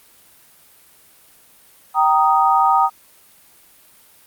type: chord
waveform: sine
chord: Eb major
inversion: first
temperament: just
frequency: 777.8 / 933.4 / 1244.5 Hz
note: G5 / Bb5 / Eb6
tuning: -14 / +2 / 0 cents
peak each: -16 dBFS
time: 1.94-2.9 s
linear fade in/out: 50 ms
effects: white hiss -50 dBFS RMS until 4.26 s + Opus 32 kbps